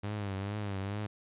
sawtooth tone with vibrato, 100.7 Hz, G2, 47 cents sharp, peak -30 dBFS, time 0.03-1.07 s, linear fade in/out 10 ms, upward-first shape triangle, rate 2.3 Hz, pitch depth 96 cents each way, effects resampled to 8000 Hz

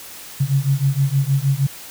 sine beating tone pair, 134.5 / 140.9 Hz, C3 / C#3, +48 / +29 cents, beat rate 6.4 Hz, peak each -18 dBFS, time 0.4-1.67 s, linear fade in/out 10 ms, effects white hiss -37 dBFS RMS until 1.9 s

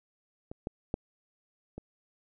clicks, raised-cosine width 2 ms, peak -27 / -20 / -16 / -27 dBFS, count 4, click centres 0.515 / 0.671 / 0.941 / 1.78 s, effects none

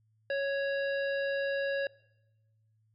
harmonic tone with a mistuned harmonic, 554.4 Hz, C#5, in tune, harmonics 1 / 3 / 5 / 7 / 9, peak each -30 / -35 / -44 / -49 / -52 dBFS, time 0.3-1.87 s, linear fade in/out 2 ms, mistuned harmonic 9, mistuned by -50 cents, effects noise-tail reverb RT60 1.0 s tail -22 dB re dry + added 109 Hz sine -67 dBFS peak until 2.94 s

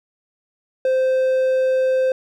triangle tone, 520 Hz, C5, 11 cents flat, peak -13 dBFS, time 0.85-2.12 s, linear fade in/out 2 ms, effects none

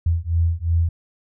sine beating tone pair, 82.41 / 85.21 Hz, E2 / F2, 0 / -42 cents, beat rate 2.8 Hz, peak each -20 dBFS, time 0.06-0.89 s, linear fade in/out 5 ms, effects none

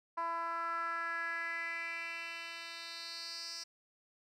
10% pulse tone with band-pass filter sweep, 334.6 Hz, E4, 26 cents sharp, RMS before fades -40 dBFS, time 0.17-3.64 s, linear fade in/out 10 ms, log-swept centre 1000 to 5400 Hz, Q 4, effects none

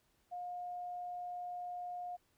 sine tone, 713 Hz, F5, 36 cents sharp, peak -40 dBFS, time 0.31-2.17 s, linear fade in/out 20 ms, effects pink hiss -75 dBFS RMS until 2.37 s

